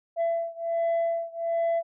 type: beating tone pair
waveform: sine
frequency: 670 / 671.3 Hz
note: E5 / E5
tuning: +28 / +31 cents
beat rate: 1.3 Hz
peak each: -25 / -26 dBFS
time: 0.16-1.83 s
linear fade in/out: 50 ms
effects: tanh soft clip ceiling -21 dBFS